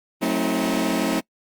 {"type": "chord", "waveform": "sawtooth", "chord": "F# diminished seventh", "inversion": "none", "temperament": "just", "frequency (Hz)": [185, 222, 266.4, 319.7], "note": ["F#3", "A3", "C4", "Eb4"], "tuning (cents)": [0, 16, 31, 47], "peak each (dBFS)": [-24, -22, -21, -21], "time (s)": [0.21, 1.21], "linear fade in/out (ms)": 20, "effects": ["noise-tail reverb RT60 0.1 s tail -25 dB re dry", "Opus 32 kbps"]}